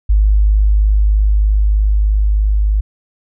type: tone with level ramp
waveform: sine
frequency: 51.6 Hz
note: G#1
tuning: 10 cents flat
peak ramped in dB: -7 to -10 dBFS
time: 0.09-2.81 s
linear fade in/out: 10 ms
effects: none